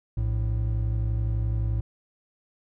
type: tone pair together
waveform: triangle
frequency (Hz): 58.27 / 110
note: A#1 / A2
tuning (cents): 0 / 0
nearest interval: major seventh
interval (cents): 1100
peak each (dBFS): -24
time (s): 0.17-1.81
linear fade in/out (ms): 5
effects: none